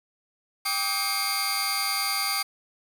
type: tone cluster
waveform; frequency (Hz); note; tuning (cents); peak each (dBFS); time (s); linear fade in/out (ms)
sawtooth; 790 / 1155 / 1258 / 2147 / 4730; G5 / D6 / D#6 / C7 / D8; +13 / -29 / +19 / +44 / +12; -30 / -30 / -31 / -28 / -25; 0.65-2.43; 10
effects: 8-bit